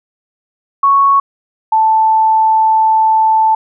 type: tone pair in turn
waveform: sine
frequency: 1108.7 / 880 Hz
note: C#6 / A5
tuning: 0 / 0 cents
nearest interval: major third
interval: 400 cents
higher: first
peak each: -6 / -7 dBFS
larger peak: first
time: 0.83-1.2 / 1.72-3.55 s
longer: second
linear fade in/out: 5 ms
effects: none